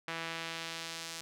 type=tone with band-pass filter sweep; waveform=sawtooth; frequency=164.81 Hz; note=E3; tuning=in tune; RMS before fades=-41 dBFS; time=0.08-1.21 s; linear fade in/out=0 ms; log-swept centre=2100 to 6000 Hz; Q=0.93; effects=none